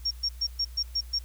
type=tone bursts; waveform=sine; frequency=5540 Hz; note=F8; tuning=15 cents flat; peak=-24 dBFS; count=7; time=0.05-1.19 s; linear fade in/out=10 ms; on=60 ms; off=120 ms; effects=added 60 Hz sine -40 dBFS peak until 1.24 s + white hiss -56 dBFS RMS until 1.24 s